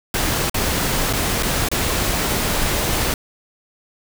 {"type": "noise with dropouts", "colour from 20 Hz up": "pink", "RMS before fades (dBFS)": -20, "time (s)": [0.14, 3.14], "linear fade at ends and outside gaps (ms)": 2, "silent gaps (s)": [[0.497, 0.543], [1.128, 1.134], [1.426, 1.431], [1.687, 1.715]], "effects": []}